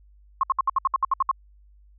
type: tone bursts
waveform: sine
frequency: 1074 Hz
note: C6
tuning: 45 cents sharp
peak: -17 dBFS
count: 11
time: 0.41-1.313 s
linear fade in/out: 2 ms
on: 23 ms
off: 65 ms
effects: added 50 Hz sine -51 dBFS peak until 1.98 s